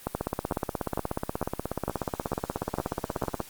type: two click trains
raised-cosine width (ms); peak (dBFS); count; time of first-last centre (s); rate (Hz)
1; -13 / -13; 8 / 55; 0.07-3.237 / 0.15-3.403; 2.21 / 16.6
effects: white hiss -48 dBFS RMS until 3.49 s + Opus 24 kbps